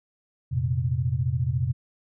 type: chord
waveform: sine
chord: F suspended fourth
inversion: none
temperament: equal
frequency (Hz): 87.31 / 116.54 / 130.81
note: F2 / Bb2 / C3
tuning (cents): 0 / 0 / 0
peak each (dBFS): -29 / -27 / -25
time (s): 0.51-1.73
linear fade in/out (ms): 20
effects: none